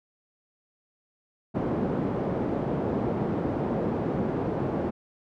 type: band-pass noise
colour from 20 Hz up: pink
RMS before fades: -28 dBFS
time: 1.54-4.91 s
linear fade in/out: 20 ms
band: 160 to 560 Hz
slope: 12 dB/octave
effects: none